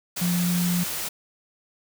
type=tone in noise; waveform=sine; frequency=175.9 Hz; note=F3; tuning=13 cents sharp; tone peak=-21 dBFS; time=0.21-0.84 s; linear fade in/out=10 ms; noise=white; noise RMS=-30 dBFS; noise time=0.16-1.09 s; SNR=+6 dB; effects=none